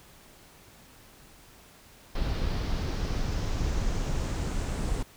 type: noise with low-pass filter sweep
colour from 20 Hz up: brown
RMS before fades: -29 dBFS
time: 2.15-5.03 s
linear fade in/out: 5 ms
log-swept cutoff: 4400 to 8600 Hz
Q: 2.3
effects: pink hiss -54 dBFS RMS until 5.16 s